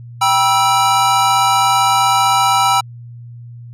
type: chord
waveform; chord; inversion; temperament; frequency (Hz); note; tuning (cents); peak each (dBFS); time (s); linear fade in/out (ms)
square; E minor; first; equal with one note detuned; 784 / 966.3 / 1318.5; G5 / B5 / E6; 0 / -38 / 0; -16; 0.21-2.81; 10
effects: added 119 Hz sine -31 dBFS peak until 3.73 s + low-pass 11000 Hz 12 dB/octave